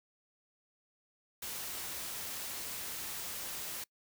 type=noise; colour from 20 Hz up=white; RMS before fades=-41 dBFS; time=1.42-3.84 s; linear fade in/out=5 ms; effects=noise-tail reverb RT60 0.1 s tail -24 dB re dry